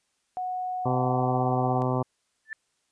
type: tone with pitch glide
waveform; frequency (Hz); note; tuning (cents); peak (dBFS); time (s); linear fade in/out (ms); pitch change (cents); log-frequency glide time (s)
sine; 735 to 748.7; F#5 to F#5; -12 to +20; -28; 0.37-1.82; 0; +32; 1.03-1.29
type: harmonic tone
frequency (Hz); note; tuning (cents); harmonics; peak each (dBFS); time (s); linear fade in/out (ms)
127.6; C3; -43; 1 / 2 / 3 / 4 / 5 / 6 / 7 / 8 / 9; -27 / -30 / -32 / -33 / -34 / -35 / -35 / -36 / -37; 0.85-2.03; 10
type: tone with exponential growth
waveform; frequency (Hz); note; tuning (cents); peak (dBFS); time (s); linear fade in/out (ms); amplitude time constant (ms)
sine; 1760; A6; 0; -28; 2.45-2.53; 1; 16
effects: white hiss -73 dBFS RMS until 2.91 s + resampled to 22050 Hz